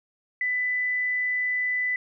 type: tone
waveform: sine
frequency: 1995 Hz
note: B6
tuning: 17 cents sharp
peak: -23 dBFS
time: 0.41-1.96 s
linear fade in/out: 2 ms
effects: none